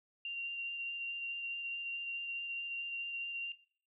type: tone with vibrato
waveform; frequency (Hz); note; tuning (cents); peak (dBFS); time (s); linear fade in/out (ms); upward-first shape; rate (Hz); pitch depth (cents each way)
sine; 2772; F7; -14; -37; 0.25-3.52; 2; sine; 4.7; 9
effects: noise-tail reverb RT60 0.5 s tail -19 dB re dry